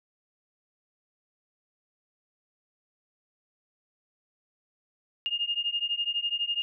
sine beating tone pair, 2828 / 2840 Hz, F7 / F7, +21 / +28 cents, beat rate 12 Hz, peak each -30 dBFS, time 5.26-6.62 s, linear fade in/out 0 ms, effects none

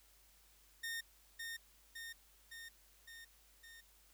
sawtooth tone with echo, 1835 Hz, A#6, 28 cents flat, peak -37 dBFS, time 0.83-1.01 s, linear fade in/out 10 ms, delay 560 ms, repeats 5, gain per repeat -3 dB, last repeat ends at 3.81 s, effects added 50 Hz sine -70 dBFS peak until 4.13 s + white hiss -68 dBFS RMS until 4.13 s

